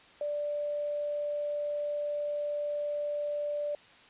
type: tone with quantisation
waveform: sine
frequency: 587.3 Hz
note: D5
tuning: in tune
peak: -30 dBFS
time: 0.21-3.75 s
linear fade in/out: 2 ms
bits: 10
effects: white hiss -56 dBFS RMS until 4.09 s + resampled to 8000 Hz